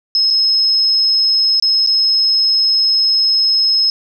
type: tone with dropouts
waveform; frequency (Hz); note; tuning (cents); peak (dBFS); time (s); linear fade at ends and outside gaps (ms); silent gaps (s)
sine; 5170; E8; -34; -10; 0.15-3.9; 1; 0.304-0.308 / 1.599-1.624 / 1.864-1.872
effects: 8-bit